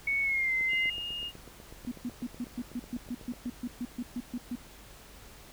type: tone with pitch glide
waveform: sine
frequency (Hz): 2217 to 2069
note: C#7 to C7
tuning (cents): 0 to -20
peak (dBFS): -26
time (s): 0.07-0.9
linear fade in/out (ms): 5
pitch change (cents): -120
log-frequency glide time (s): 0.22-0.53
type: click train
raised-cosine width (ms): 2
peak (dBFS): -34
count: 24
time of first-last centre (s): 0.61-3.46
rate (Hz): 8.07
type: tone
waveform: sine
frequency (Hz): 2842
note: F7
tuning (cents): +30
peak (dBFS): -34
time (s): 0.68-1.32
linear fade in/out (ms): 50
type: tone bursts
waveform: sine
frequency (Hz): 243.6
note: B3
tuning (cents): -24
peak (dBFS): -31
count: 16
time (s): 1.87-4.556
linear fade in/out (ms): 5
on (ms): 46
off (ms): 130
effects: added 50 Hz sine -56 dBFS peak until 5.52 s + pink hiss -52 dBFS RMS until 5.52 s